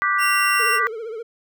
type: chord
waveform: sine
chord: G major seventh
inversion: second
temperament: just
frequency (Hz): 1176 / 1470 / 1568 / 1960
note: D6 / F#6 / G6 / B6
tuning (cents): +2 / -12 / 0 / -14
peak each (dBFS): -20 / -26 / -26 / -22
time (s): 0.02-0.87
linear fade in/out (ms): 0
type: tone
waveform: sawtooth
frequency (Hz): 2755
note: F7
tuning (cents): -24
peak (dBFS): -18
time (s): 0.18-0.8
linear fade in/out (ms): 50
type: tone with vibrato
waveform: triangle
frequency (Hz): 450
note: A4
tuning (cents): +39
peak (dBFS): -26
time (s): 0.59-1.23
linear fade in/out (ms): 10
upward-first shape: triangle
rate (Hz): 15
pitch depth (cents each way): 110
effects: none